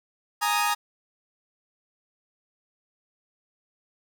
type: chord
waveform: sawtooth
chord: Ab suspended second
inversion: none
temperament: equal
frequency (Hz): 830.6 / 932.3 / 1244.5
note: Ab5 / Bb5 / Eb6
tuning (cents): 0 / 0 / 0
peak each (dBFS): -23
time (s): 0.41-0.75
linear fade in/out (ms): 20
effects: none